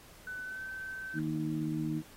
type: tone with pitch glide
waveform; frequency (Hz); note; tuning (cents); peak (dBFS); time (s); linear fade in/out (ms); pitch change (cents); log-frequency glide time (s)
sine; 1500 to 1540.4; F#6 to G6; +23 to -31; -38; 0.27-1.19; 2; +46; 0.41-0.62
type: harmonic tone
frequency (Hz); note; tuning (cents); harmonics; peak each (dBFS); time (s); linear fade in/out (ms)
77.78; D#2; 0; 2 / 3 / 4; -35 / -38 / -34; 1.13-2.03; 50
effects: pink hiss -56 dBFS RMS until 2.16 s + AAC 48 kbps

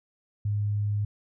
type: tone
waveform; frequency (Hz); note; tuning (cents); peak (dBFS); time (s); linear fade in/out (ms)
sine; 103.5; G#2; -5; -24; 0.45-1.05; 5
effects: none

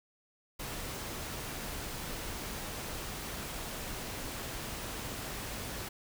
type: noise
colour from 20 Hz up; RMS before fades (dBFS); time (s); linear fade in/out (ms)
pink; -40; 0.59-5.89; 10
effects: none

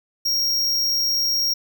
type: tone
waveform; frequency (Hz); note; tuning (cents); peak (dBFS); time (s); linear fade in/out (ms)
square; 5588; F8; 0; -19; 0.25-1.54; 10
effects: none

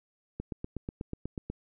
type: click train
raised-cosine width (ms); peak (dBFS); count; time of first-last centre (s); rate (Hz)
3; -22; 10; 0.4-1.5; 8.18
effects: none

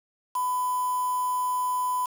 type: tone with quantisation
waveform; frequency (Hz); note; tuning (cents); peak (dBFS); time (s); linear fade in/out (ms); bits
sine; 1000; B5; +21; -24; 0.35-2.06; 5; 6
effects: none

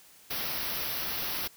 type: band-stop noise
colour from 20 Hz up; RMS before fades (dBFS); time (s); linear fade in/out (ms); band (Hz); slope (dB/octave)
white; -33; 0.3-1.48; 10; 5800 to 11000; 96
effects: white hiss -56 dBFS RMS until 1.56 s

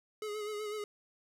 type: tone with vibrato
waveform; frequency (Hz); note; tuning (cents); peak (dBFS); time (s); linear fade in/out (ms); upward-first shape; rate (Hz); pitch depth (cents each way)
square; 421.9; G#4; +27; -37; 0.22-0.84; 2; sine; 8; 38
effects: low-pass 12000 Hz 12 dB/octave + 11-bit

